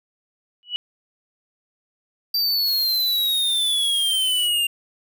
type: tone with exponential growth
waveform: sine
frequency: 2939 Hz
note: F#7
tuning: 12 cents flat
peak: -18 dBFS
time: 0.63-0.76 s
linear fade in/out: 0 ms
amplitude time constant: 28 ms
type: exponential sweep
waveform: square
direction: down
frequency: 4699 to 2784 Hz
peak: -19 dBFS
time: 2.34-4.67 s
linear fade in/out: 5 ms
type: noise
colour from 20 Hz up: blue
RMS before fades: -38 dBFS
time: 2.63-4.5 s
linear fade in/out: 50 ms
effects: none